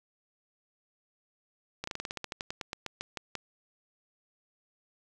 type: slowing click train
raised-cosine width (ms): 0.2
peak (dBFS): -18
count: 18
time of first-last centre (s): 1.84-3.353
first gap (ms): 34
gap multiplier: 1.11
effects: none